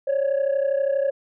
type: tone pair together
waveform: sine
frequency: 544.6 / 577 Hz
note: C#5 / D5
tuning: -31 / -31 cents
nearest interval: minor second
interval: 100 cents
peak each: -19 / -22 dBFS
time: 0.07-1.11 s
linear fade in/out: 10 ms
effects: tanh soft clip ceiling -16 dBFS